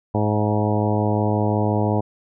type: harmonic tone with a mistuned harmonic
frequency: 105.7 Hz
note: G#2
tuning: 31 cents sharp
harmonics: 1 / 2 / 3 / 4 / 5 / 6 / 7 / 8 / 9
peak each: -21 / -24 / -26 / -27 / -28 / -29 / -29 / -30 / -31 dBFS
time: 0.14-2.01 s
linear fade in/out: 10 ms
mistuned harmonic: 7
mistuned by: -28 cents
effects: none